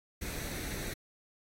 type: noise with comb filter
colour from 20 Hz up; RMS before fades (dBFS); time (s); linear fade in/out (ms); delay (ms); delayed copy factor
pink; -39; 0.21-0.94; 10; 0.49; +0.5
effects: AAC 48 kbps